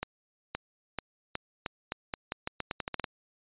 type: accelerating click train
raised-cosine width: 0.3 ms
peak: -16 dBFS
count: 16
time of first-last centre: 0.03-3.042 s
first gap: 520 ms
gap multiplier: 0.84
effects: resampled to 8000 Hz